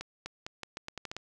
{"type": "accelerating click train", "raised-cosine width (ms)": 0.2, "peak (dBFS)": -21, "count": 10, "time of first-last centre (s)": [0.01, 1.166], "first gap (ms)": 250, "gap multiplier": 0.82, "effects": []}